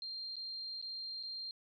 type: tone with dropouts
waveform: sine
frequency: 4186 Hz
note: C8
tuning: in tune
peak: -40 dBFS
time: 0.02-1.51 s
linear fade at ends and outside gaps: 1 ms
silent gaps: 0.357-0.366 / 0.815-0.825 / 1.228-1.234 s
effects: MP3 64 kbps